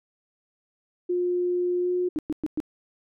sine tone with pitch glide, 356.2 to 359.9 Hz, F4 to F#4, +34 to -48 cents, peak -22 dBFS, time 1.09-2.09 s, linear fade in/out 10 ms, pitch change +18 cents, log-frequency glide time 1.81-1.91 s
sine tone bursts, 307.4 Hz, D#4, 21 cents flat, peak -23 dBFS, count 4, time 2.16-2.602 s, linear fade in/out 0 ms, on 28 ms, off 110 ms
effects none

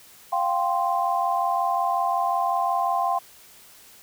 sine chord, F suspended second, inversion none, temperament equal, 698.5 / 784 / 1046.5 Hz, F5 / G5 / C6, 0 / 0 / 0 cents, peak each -25 dBFS, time 0.32-3.19 s, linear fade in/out 10 ms, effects white hiss -50 dBFS RMS until 4.02 s

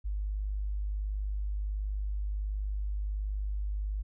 sine tone, 50.7 Hz, G#1, 41 cents flat, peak -30 dBFS, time 0.04-4.03 s, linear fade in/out 20 ms, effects none

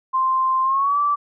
sine tone with pitch glide, 1046.5 to 1161.2 Hz, C6 to D6, 0 to -20 cents, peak -16 dBFS, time 0.13-1.16 s, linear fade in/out 20 ms, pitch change +180 cents, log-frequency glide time 0.63-0.99 s, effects none

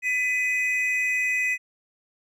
triangle tone pair together, 2000 / 2514 Hz, B6 / D#7, +21 / +17 cents, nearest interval major third, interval 396 cents, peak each -23 dBFS, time 0.02-1.58 s, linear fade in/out 50 ms, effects none

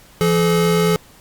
square tone pair together, 170 / 428.4 Hz, F3 / A4, -46 / -46 cents, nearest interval octave + major third, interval 1600 cents, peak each -17 dBFS, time 0.21-0.96 s, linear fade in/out 0 ms, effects pink hiss -47 dBFS RMS until 1.2 s + Opus 48 kbps

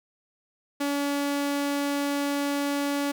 sawtooth tone, 284.4 Hz, C#4, 45 cents sharp, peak -21 dBFS, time 0.8-3.12 s, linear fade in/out 10 ms, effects none

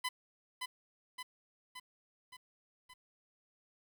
15% pulse tone with echo, 1008 Hz, B5, 35 cents sharp, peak -27 dBFS, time 0.04-0.09 s, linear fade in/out 10 ms, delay 570 ms, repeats 5, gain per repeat -4 dB, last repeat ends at 2.94 s, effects 11-bit

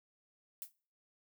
violet noise with exponential decay, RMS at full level -39 dBFS, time 0.62-0.72 s, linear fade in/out 0 ms, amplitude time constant 21 ms, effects noise-tail reverb RT60 0.4 s tail -21 dB re dry

